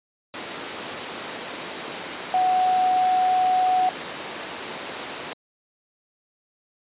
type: tone in noise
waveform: sine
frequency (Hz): 740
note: F#5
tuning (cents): 0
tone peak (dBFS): -17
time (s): 2.34-3.89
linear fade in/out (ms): 0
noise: pink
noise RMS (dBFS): -31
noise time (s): 0.34-5.33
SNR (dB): +11
effects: high-pass 300 Hz 12 dB/octave + resampled to 8000 Hz